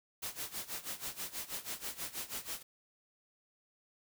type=noise with tremolo; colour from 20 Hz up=white; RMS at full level=-39 dBFS; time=0.22-2.63 s; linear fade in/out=10 ms; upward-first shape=sine; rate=6.2 Hz; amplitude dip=85%; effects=none